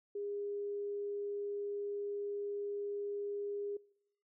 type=tone; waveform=sine; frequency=407.1 Hz; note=G#4; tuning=35 cents flat; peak=-37 dBFS; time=0.15-3.77 s; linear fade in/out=5 ms; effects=noise-tail reverb RT60 0.8 s tail -24 dB re dry